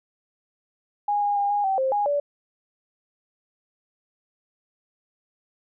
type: tone with pitch steps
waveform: sine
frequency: 823 / 818 / 808 / 821 / 771 / 528 / 823 / 577 Hz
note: G#5 / G#5 / G#5 / G#5 / G5 / C5 / G#5 / D5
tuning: -16 / -26 / -48 / -20 / -29 / +16 / -16 / -31 cents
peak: -20 dBFS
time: 1.08-2.2 s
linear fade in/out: 5 ms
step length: 140 ms
effects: none